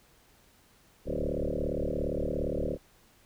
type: tone with frequency modulation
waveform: sine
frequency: 277.2 Hz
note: C#4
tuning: in tune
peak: -28 dBFS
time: 1.05-2.78 s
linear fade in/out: 50 ms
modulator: 37.3 Hz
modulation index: 7.9
effects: pink hiss -62 dBFS RMS until 3.25 s